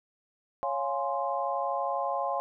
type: chord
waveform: sine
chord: Db major seventh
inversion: none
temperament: equal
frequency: 554.4 / 698.5 / 830.6 / 1046.5 Hz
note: Db5 / F5 / Ab5 / C6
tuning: 0 / 0 / 0 / 0 cents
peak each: -33 dBFS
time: 0.63-2.4 s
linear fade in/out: 0 ms
effects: none